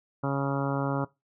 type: harmonic tone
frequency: 138.59 Hz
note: C#3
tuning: in tune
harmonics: 1 / 2 / 3 / 4 / 5 / 6 / 7 / 8 / 9 / 10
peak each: -29 / -31 / -37 / -34 / -40 / -38 / -38 / -41 / -39 / -40 dBFS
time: 0.23-1.05 s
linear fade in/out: 10 ms
effects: noise-tail reverb RT60 0.2 s tail -19 dB re dry